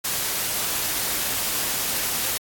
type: noise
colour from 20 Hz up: white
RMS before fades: -25 dBFS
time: 0.04-2.38 s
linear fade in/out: 10 ms
effects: AAC 64 kbps